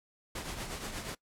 pink noise with tremolo, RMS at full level -37 dBFS, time 0.35-1.15 s, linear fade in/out 5 ms, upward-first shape triangle, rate 8.4 Hz, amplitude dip 60%, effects noise-tail reverb RT60 0.1 s tail -21 dB re dry + low-pass 11000 Hz 12 dB/octave

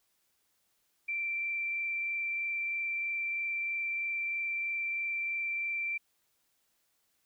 sine tone with frequency modulation, 2349 Hz, D7, in tune, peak -31 dBFS, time 1.08-5.98 s, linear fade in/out 10 ms, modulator 23.1 Hz, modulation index 0.65, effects white hiss -75 dBFS RMS until 7.25 s

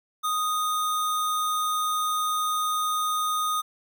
sine tone with sample-and-hold, 1244.5 Hz, D#6, in tune, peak -23 dBFS, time 0.23-3.62 s, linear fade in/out 20 ms, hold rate 4900 Hz, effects none

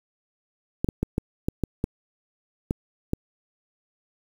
clicks, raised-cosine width 3 ms, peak -10 dBFS, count 9, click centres 0.845 / 0.888 / 1.03 / 1.181 / 1.485 / 1.637 / 1.841 / 2.709 / 3.134 s, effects 7-bit

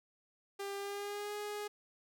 sawtooth tone with pitch glide, 398.2 to 415.6 Hz, G4 to G#4, +27 to +1 cents, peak -35 dBFS, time 0.59-1.68 s, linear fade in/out 10 ms, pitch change +74 cents, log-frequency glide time 0.76-1.34 s, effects none

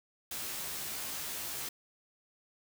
white noise with comb filter, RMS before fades -39 dBFS, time 0.31-1.69 s, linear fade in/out 5 ms, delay 14 ms, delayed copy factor +0.8, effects none

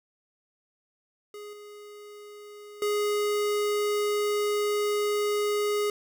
square tone with level steps, 415.3 Hz, G#4, in tune, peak -40 / -44 / -25 dBFS, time 1.34-5.9 s, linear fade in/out 2 ms, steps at 1.53 / 2.82 s, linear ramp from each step 2 ms, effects none

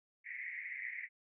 pink band-pass noise, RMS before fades -44 dBFS, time 0.24-1.09 s, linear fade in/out 50 ms, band 1900 to 2200 Hz, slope 96 dB/octave, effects none

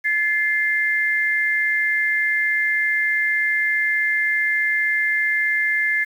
sine tone pair together, 1728.3 / 2093 Hz, A6 / C7, -31 / 0 cents, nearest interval minor third, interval 331 cents, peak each -20 dBFS, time 0.04-6.05 s, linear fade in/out 20 ms, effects 8-bit

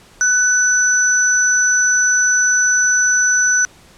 sine tone pair together, 1495 / 5975 Hz, F#6 / F#8, +17 / +16 cents, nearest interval 2 octaves, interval 2399 cents, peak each -14 dBFS, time 0.21-3.65 s, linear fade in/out 0 ms, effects pink hiss -46 dBFS RMS until 3.97 s + low-pass 10000 Hz 12 dB/octave

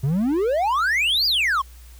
triangle exponential two-way sweep, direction up then down, 126.5 to 4978 to 1021 Hz, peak -16 dBFS, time 0.03-1.62 s, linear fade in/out 10 ms, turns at 1.26 s, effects added 60 Hz sine -41 dBFS peak until 1.99 s + white hiss -52 dBFS RMS until 1.99 s

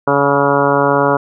harmonic tone with a mistuned harmonic, 141.3 Hz, C#3, 34 cents sharp, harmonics 1 / 2 / 3 / 4 / 5 / 6 / 7 / 8 / 9 / 10, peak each -22 / -19 / -17 / -16 / -21 / -21 / -18 / -21 / -22 / -21 dBFS, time 0.07-1.17 s, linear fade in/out 5 ms, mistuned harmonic 7, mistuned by -21 cents, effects none

